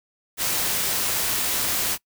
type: noise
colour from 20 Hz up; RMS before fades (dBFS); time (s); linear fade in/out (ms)
white; -24; 0.37-1.98; 50
effects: noise-tail reverb RT60 0.1 s tail -23 dB re dry